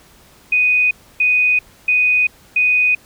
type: tone bursts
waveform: sine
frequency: 2489 Hz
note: D#7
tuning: in tune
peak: -11 dBFS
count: 4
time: 0.52-2.95 s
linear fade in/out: 5 ms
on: 390 ms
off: 290 ms
effects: pink hiss -48 dBFS RMS until 3.05 s